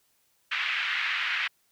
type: band-pass noise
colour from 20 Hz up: pink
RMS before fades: -29 dBFS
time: 0.51-1.48 s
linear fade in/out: 10 ms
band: 1600 to 2900 Hz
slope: 24 dB/octave
effects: white hiss -69 dBFS RMS until 1.71 s